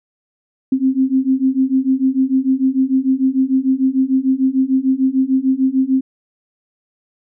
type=beating tone pair; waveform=sine; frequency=260 / 266.7 Hz; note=C4 / C4; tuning=-11 / +33 cents; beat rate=6.7 Hz; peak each=-16 / -15 dBFS; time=0.72-6.01 s; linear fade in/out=5 ms; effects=none